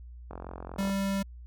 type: click train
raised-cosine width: 1 ms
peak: -26 dBFS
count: 27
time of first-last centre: 0.31-0.897 s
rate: 44.3 Hz
type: tone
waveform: square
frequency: 196 Hz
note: G3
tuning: in tune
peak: -28 dBFS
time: 0.78-1.23 s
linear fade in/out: 10 ms
effects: added 60 Hz sine -43 dBFS peak until 1.46 s